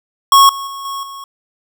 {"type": "tone with level steps", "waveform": "square", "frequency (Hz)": 1100, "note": "C#6", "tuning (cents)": -14, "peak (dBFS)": [-5, -23, -26, -22, -29], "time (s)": [0.32, 1.24], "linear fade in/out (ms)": 2, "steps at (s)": [0.49, 0.67, 0.85, 1.03], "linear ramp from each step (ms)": 2, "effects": []}